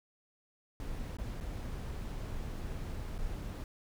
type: noise with dropouts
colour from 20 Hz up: brown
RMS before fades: -39 dBFS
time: 0.8-3.64 s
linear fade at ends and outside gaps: 1 ms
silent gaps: 1.169-1.185 / 1.403-1.409 / 3.181-3.187 s
effects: none